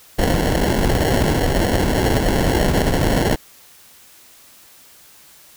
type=noise with sample-and-hold; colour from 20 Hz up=pink; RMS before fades=-17 dBFS; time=0.18-3.36 s; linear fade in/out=10 ms; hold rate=1225 Hz; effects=white hiss -47 dBFS RMS until 5.56 s